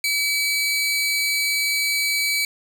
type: tone pair together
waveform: sawtooth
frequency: 2287 / 4075 Hz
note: D7 / C8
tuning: -47 / -47 cents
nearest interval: minor seventh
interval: 1000 cents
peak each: -17 / -24 dBFS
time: 0.04-2.45 s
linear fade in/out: 2 ms
effects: none